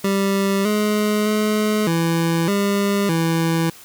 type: tone with pitch steps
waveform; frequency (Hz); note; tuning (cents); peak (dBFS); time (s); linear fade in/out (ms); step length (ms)
25% pulse; 196.5 / 210.6 / 212.9 / 166.3 / 200.9 / 164.7; G3 / G#3 / G#3 / E3 / G3 / E3; +4 / +24 / +43 / +16 / +43 / -1; -13; 0.04-3.7; 5; 610
effects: white hiss -43 dBFS RMS until 3.84 s